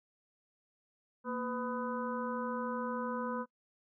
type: harmonic tone with a mistuned harmonic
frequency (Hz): 250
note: B3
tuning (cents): +21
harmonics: 1 / 2 / 4 / 5 / 6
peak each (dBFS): -38 / -39 / -40 / -44 / -46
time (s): 1.24-3.46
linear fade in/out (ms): 50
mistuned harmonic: 1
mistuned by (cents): -120
effects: noise-tail reverb RT60 0.1 s tail -26 dB re dry